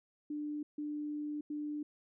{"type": "tone bursts at uneven times", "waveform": "sine", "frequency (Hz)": 297.3, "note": "D4", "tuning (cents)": 21, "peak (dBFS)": -36, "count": 3, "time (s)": [[0.3, 0.63], [0.78, 1.41], [1.5, 1.83]], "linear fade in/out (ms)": 5, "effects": []}